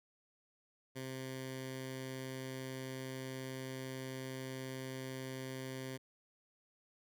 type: tone with notch filter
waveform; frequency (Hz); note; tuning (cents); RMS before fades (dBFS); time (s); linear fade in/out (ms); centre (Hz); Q
10% pulse; 131.2; C3; +5; -44; 0.95-5.98; 20; 750; 1.6
effects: none